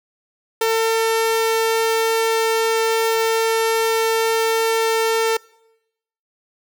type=tone; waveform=sawtooth; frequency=450.2 Hz; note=A4; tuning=40 cents sharp; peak=-12 dBFS; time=0.61-5.37 s; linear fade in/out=5 ms; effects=noise-tail reverb RT60 0.9 s tail -24 dB re dry